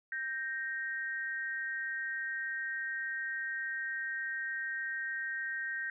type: tone pair together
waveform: sine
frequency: 1568.3 / 1865 Hz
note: G6 / A#6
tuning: 0 / 0 cents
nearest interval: minor third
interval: 300 cents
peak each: -37 / -37 dBFS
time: 0.12-5.9 s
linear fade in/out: 2 ms
effects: none